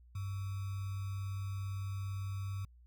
sine tone with sample-and-hold, 97.7 Hz, G2, 5 cents flat, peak -36 dBFS, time 0.15-2.65 s, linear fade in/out 5 ms, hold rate 1225 Hz, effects added 60 Hz sine -57 dBFS peak until 2.86 s

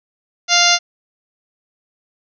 harmonic tone, 698.5 Hz, F5, in tune, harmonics 1 / 2 / 3 / 4 / 5 / 6 / 7 / 8 / 9, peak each -19 / -19 / -19 / -19 / -19 / -19 / -19 / -19 / -19 dBFS, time 0.48-0.79 s, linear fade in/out 50 ms, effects none

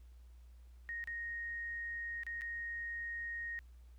sine tone with dropouts, 1864.7 Hz, A#6, in tune, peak -39 dBFS, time 0.89-3.59 s, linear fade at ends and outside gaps 0 ms, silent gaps 1.04-1.074 / 2.234-2.266 / 2.411-2.418 s, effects added 60 Hz sine -54 dBFS peak until 3.98 s + pink hiss -75 dBFS RMS until 3.98 s

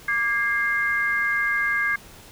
sine tone cluster, 1176 / 1630 / 2104 Hz, D6 / G#6 / C7, +2 / -33 / +9 cents, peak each -30 / -22 / -25 dBFS, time 0.08-1.96 s, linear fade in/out 5 ms, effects pink hiss -46 dBFS RMS until 2.31 s

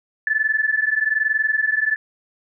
sine tone pair together, 1732 / 1753.1 Hz, A6 / A6, -28 / -7 cents, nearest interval unison, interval 21 cents, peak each -20 dBFS, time 0.27-1.96 s, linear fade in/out 2 ms, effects none

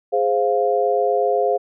sine chord, F minor, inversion first, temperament equal, 415.3 / 523.3 / 698.5 Hz, Ab4 / C5 / F5, 0 / 0 / 0 cents, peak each -20 dBFS, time 0.12-1.58 s, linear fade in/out 20 ms, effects none

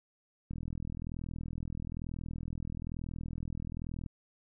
click train, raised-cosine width 5 ms, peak -27 dBFS, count 147, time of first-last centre 0.51-4.062 s, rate 41.1 Hz, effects none

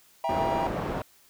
triangle chord, E diminished, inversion none, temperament just, 659.3 / 791.1 / 949.3 Hz, E5 / G5 / Bb5, 0 / +16 / +31 cents, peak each -28 dBFS, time 0.24-0.67 s, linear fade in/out 2 ms
white low-pass noise, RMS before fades -31 dBFS, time 0.29-1.02 s, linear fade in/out 2 ms, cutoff 700 Hz, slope 12 dB/octave
effects white hiss -59 dBFS RMS until 1.29 s

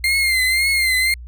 35% pulse tone with vibrato, 2102 Hz, C7, 7 cents sharp, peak -13 dBFS, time 0.04-1.14 s, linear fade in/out 2 ms, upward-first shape triangle, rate 1.9 Hz, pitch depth 72 cents each way, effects added 60 Hz sine -32 dBFS peak until 1.27 s

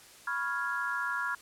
sine chord, C# dominant seventh, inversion third, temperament equal with one note detuned, 987.8 / 1101.1 / 1396.9 / 1661.2 Hz, B5 / C#6 / E#6 / G#6, 0 / -12 / 0 / 0 cents, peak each -38 / -39 / -33 / -35 dBFS, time 0.27-1.35 s, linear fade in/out 5 ms, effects white hiss -54 dBFS RMS until 1.41 s + low-pass 11000 Hz 12 dB/octave

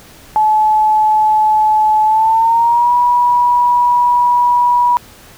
sine tone with pitch glide, 860 to 970.9 Hz, A5 to B5, -40 to -30 cents, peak -8 dBFS, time 0.36-4.97 s, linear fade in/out 0 ms, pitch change +210 cents, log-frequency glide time 2.04-2.93 s, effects pink hiss -40 dBFS RMS until 5.37 s

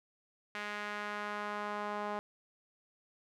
sawtooth tone with band-pass filter sweep, 207.7 Hz, G#3, in tune, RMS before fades -39 dBFS, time 0.55-2.19 s, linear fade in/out 0 ms, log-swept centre 1900 to 890 Hz, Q 1.5, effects none

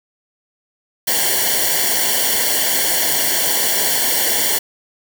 white noise with comb filter, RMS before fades -17 dBFS, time 1.07-4.59 s, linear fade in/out 10 ms, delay 0.79 ms, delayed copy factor -0.95, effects none

